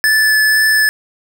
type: tone with vibrato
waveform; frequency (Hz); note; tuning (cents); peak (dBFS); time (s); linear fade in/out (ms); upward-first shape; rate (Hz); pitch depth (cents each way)
square; 1739; A6; -21; -10; 0.04-0.89; 0; sine; 2; 9
effects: none